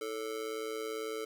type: tone with amplitude modulation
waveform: square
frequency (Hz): 440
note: A4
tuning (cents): 0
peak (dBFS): -33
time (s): 0.01-1.25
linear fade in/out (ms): 5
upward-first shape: sine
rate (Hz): 118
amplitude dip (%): 80
effects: 11-bit